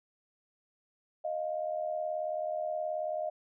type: tone pair together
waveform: sine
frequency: 621.3 / 700 Hz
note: D#5 / F5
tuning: -3 / +4 cents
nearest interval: major second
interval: 207 cents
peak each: -33 / -36 dBFS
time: 1.24-3.3 s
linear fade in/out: 10 ms
effects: none